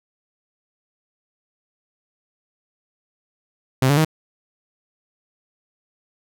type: tone with pitch steps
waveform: sawtooth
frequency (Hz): 130.81 / 143.48 / 157.37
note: C3 / D3 / D#3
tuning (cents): 0 / -40 / +20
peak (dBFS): -10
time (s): 3.82-4.048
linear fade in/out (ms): 5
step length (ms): 76
effects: none